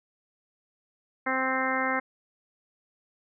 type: harmonic tone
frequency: 261.6 Hz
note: C4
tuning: in tune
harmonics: 1 / 2 / 3 / 4 / 5 / 6 / 7 / 8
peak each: -33 / -33 / -33 / -33 / -33 / -33 / -33 / -33 dBFS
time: 1.26-2 s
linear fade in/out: 10 ms
effects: none